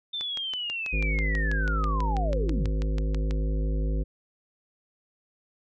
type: linear sweep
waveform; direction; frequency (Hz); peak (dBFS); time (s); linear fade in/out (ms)
sine; down; 3600 to 59.1; -29; 0.13-2.69; 10
type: click train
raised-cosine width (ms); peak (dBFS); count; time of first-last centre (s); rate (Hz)
0.2; -20; 20; 0.21-3.31; 6.13
type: harmonic tone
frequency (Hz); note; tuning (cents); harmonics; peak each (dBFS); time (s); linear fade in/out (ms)
52.4; G#1; +16; 1 / 3 / 5 / 7 / 9 / 10; -24 / -34 / -38 / -41 / -43 / -44; 0.92-4.04; 20
effects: none